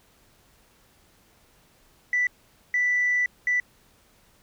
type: tone bursts at uneven times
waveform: sine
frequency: 1975.5 Hz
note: B6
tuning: in tune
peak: -19 dBFS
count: 3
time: 2.13-2.27 / 2.74-3.26 / 3.47-3.6 s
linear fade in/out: 2 ms
effects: tanh soft clip ceiling -16 dBFS + pink hiss -60 dBFS RMS until 4.42 s